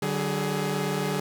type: tone cluster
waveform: sawtooth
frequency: 148.6 / 190.3 / 417.7 Hz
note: D3 / F#3 / G#4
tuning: +21 / +49 / +10 cents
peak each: -26 dBFS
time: 0.02-1.2 s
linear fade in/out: 5 ms
effects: none